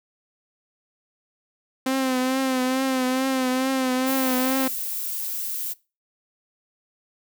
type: tone with vibrato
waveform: sawtooth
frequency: 260.1 Hz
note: C4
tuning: 10 cents flat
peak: -17 dBFS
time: 1.86-4.68 s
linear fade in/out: 5 ms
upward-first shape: triangle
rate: 2.3 Hz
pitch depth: 51 cents each way
type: noise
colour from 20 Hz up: violet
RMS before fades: -29 dBFS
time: 4.06-5.74 s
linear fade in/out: 20 ms
effects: noise-tail reverb RT60 0.3 s tail -22 dB re dry